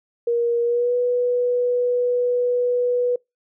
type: tone with pitch glide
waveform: sine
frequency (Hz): 472 to 490.6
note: A#4 to B4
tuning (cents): +22 to -12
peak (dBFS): -17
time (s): 0.27-3.16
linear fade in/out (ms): 5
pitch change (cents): +66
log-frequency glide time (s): 0.63-0.95
effects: noise-tail reverb RT60 0.2 s tail -26 dB re dry